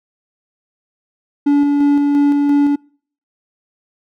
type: tone with tremolo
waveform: triangle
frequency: 286.8 Hz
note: D4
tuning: 41 cents flat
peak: -7 dBFS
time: 1.46-2.76 s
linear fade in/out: 10 ms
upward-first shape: square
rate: 2.9 Hz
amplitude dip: 25%
effects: noise-tail reverb RT60 0.5 s tail -26 dB re dry